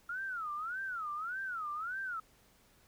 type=tone with vibrato; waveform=sine; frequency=1366 Hz; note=F6; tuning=39 cents flat; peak=-36 dBFS; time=0.09-2.2 s; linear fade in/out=5 ms; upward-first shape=sine; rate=1.7 Hz; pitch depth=250 cents each way; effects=pink hiss -66 dBFS RMS until 2.87 s